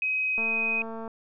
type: tone with pitch glide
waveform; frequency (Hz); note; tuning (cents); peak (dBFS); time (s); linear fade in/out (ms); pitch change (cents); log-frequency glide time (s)
sine; 2530 to 2508; D#7 to D#7; +28 to +13; -24; 0.02-0.82; 2; -15; 0.24-0.59
type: click train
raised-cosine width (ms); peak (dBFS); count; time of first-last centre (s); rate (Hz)
1; -25; 158; 0.38-1.078; 225
effects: none